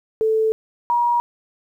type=tone pair in turn; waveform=sine; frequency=440 / 954.7 Hz; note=A4 / A#5; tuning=0 / +41 cents; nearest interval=octave + minor second; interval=1341 cents; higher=second; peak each=-15 / -15 dBFS; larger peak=neither; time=0.21-0.52 / 0.9-1.2 s; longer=first; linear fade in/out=0 ms; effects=9-bit